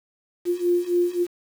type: beating tone pair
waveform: sine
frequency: 349.2 / 352.9 Hz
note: F4 / F4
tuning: 0 / +18 cents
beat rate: 3.7 Hz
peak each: -23 / -21 dBFS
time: 0.45-1.27 s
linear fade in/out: 50 ms
effects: 7-bit